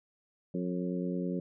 harmonic tone with a mistuned harmonic, 89.6 Hz, F2, 45 cents sharp, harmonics 2 / 3 / 4 / 5 / 6, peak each -33 / -37 / -39 / -41 / -43 dBFS, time 0.54-1.4 s, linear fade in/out 5 ms, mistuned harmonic 6, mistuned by +26 cents, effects none

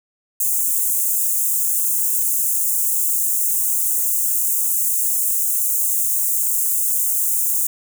white high-pass noise, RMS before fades -19 dBFS, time 0.4-7.67 s, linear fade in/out 5 ms, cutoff 6900 Hz, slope 48 dB/octave, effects none

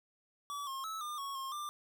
square tone with pitch steps, 1146 / 1073 / 1302 / 1204 / 1106 / 1072 / 1188 Hz, D6 / C6 / E6 / D6 / C#6 / C6 / D6, -43 / +43 / -22 / +43 / -4 / +42 / +20 cents, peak -39 dBFS, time 0.5-1.69 s, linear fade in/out 0 ms, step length 170 ms, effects none

